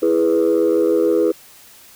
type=chord; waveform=sine; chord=E major; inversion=none; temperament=equal; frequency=329.6 / 415.3 / 493.9 Hz; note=E4 / G#4 / B4; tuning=0 / 0 / 0 cents; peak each=-16 dBFS; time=0.02-1.32 s; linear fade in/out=10 ms; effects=tanh soft clip ceiling -8 dBFS + white hiss -45 dBFS RMS until 1.95 s